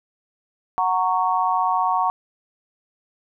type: chord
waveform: sine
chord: F# major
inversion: none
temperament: just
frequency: 740 / 925 / 1110 Hz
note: F#5 / A#5 / C#6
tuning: 0 / -14 / +2 cents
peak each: -22 dBFS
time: 0.78-2.1 s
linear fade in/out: 0 ms
effects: none